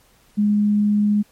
sine tone, 207.7 Hz, G#3, in tune, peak -14 dBFS, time 0.37-1.23 s, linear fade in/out 20 ms, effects pink hiss -56 dBFS RMS until 1.31 s + MP3 64 kbps

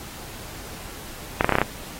clicks, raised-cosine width 0.5 ms, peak -3 dBFS, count 7, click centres 1.409 / 1.445 / 1.493 / 1.523 / 1.554 / 1.585 / 1.616 s, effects pink hiss -39 dBFS RMS until 1.99 s + AAC 48 kbps

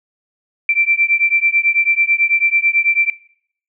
sine beating tone pair, 2342 / 2351.1 Hz, D7 / D7, -5 / +1 cents, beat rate 9.1 Hz, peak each -15 / -16 dBFS, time 0.69-3.1 s, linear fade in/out 2 ms, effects noise-tail reverb RT60 0.6 s tail -19 dB re dry

